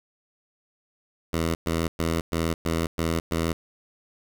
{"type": "tone bursts", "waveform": "10% pulse", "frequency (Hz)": 82.41, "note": "E2", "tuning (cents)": 0, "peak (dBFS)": -15, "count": 7, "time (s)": [1.33, 3.53], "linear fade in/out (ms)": 5, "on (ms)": 220, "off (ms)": 110, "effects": []}